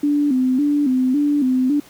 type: tone with vibrato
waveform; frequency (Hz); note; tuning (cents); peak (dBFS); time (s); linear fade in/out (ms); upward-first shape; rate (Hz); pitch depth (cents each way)
sine; 273.4; C#4; -24; -14; 0.03-1.8; 5; square; 1.8; 110
effects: pink hiss -46 dBFS RMS until 1.89 s + high-pass 100 Hz 12 dB/octave